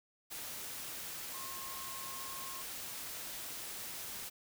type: tone in noise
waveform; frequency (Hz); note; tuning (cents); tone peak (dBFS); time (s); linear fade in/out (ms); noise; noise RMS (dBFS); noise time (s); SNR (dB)
sine; 1073; C6; +43; -48; 1.33-2.63; 20; white; -44; 0.3-4.3; -7
effects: none